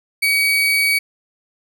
35% pulse tone, 2262 Hz, C#7, 34 cents sharp, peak -12 dBFS, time 0.22-0.99 s, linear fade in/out 10 ms, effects none

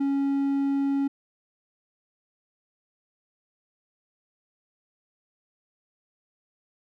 triangle tone, 277.2 Hz, C#4, in tune, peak -20 dBFS, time 0-1.08 s, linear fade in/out 10 ms, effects none

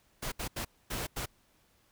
pink noise bursts at uneven times, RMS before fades -36 dBFS, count 5, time 0.22-0.32 / 0.39-0.48 / 0.56-0.65 / 0.9-1.07 / 1.16-1.26 s, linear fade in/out 10 ms, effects pink hiss -68 dBFS RMS until 1.91 s

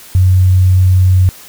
sine tone, 92.5 Hz, F#2, in tune, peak -5 dBFS, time 0.15-1.29 s, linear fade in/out 0 ms, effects white hiss -36 dBFS RMS until 1.48 s

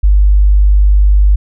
sine tone, 50 Hz, G1, 35 cents sharp, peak -4 dBFS, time 0.03-1.36 s, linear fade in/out 10 ms, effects none

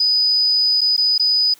sine tone with dropouts, 4978 Hz, D#8, in tune, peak -13 dBFS, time 0-1.54 s, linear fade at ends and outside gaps 5 ms, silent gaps 0.809-0.814 / 0.966-0.977 / 1.18-1.196 s, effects white hiss -49 dBFS RMS until 1.59 s + high-pass 150 Hz 12 dB/octave

